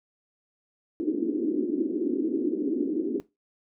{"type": "band-pass noise", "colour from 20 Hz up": "pink", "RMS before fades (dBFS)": -27, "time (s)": [1, 3.2], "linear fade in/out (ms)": 0, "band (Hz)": [270, 360], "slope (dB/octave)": 48, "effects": ["noise-tail reverb RT60 0.2 s tail -17 dB re dry"]}